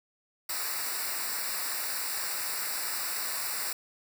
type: noise with comb filter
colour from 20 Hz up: white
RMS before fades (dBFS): -33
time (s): 0.49-3.73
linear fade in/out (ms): 5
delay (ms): 0.31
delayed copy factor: -0.95
effects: none